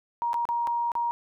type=tone with dropouts; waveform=sine; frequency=944 Hz; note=A#5; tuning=22 cents sharp; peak=-24 dBFS; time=0.22-1.11 s; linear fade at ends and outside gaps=0 ms; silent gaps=0.332-0.342 / 0.453-0.489 / 0.671-0.675 / 0.918-0.953 s; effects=none